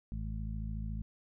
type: harmonic tone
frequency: 53.9 Hz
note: A1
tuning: 35 cents flat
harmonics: 1 / 2 / 3 / 4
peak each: -37 / -42 / -45 / -45 dBFS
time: 0.12-1.02 s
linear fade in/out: 0 ms
effects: none